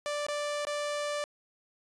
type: tone with dropouts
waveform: sawtooth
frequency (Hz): 587.3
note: D5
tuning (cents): 0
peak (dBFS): -27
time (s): 0.06-1.24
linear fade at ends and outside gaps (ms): 0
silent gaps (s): 0.266-0.285 / 0.651-0.67
effects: resampled to 22050 Hz